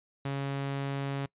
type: tone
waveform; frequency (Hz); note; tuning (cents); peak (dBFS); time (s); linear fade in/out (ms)
sawtooth; 138.5; C#3; -1; -27; 0.25-1.26; 5
effects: noise-tail reverb RT60 0.1 s tail -23 dB re dry + resampled to 8000 Hz